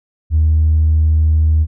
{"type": "tone with tanh clipping", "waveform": "triangle", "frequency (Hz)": 78.3, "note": "D#2", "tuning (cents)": 11, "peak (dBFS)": -9, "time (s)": [0.3, 1.67], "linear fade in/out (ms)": 50, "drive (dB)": 5, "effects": []}